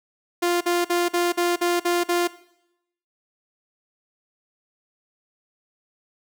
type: tone bursts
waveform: sawtooth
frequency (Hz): 349.2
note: F4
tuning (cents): 0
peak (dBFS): -15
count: 8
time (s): 0.42-2.276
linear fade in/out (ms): 10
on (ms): 190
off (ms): 48
effects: noise-tail reverb RT60 0.8 s tail -18 dB re dry